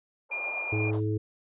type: band-pass noise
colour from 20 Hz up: pink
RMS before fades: -42 dBFS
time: 0.29-1.01 s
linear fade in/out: 50 ms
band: 550 to 980 Hz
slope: 24 dB/octave
type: tone with tremolo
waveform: sine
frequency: 2410 Hz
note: D7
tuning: 44 cents sharp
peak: -29 dBFS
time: 0.31-0.91 s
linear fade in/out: 10 ms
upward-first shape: triangle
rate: 8.1 Hz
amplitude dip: 30%
type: harmonic tone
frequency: 106.9 Hz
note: A2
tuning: 49 cents flat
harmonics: 1 / 3 / 4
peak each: -27 / -32 / -33 dBFS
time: 0.72-1.18 s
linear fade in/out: 10 ms
type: noise with exponential decay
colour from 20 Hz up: violet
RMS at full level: -33 dBFS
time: 0.93-1.12 s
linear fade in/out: 1 ms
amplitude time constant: 40 ms
effects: resampled to 8000 Hz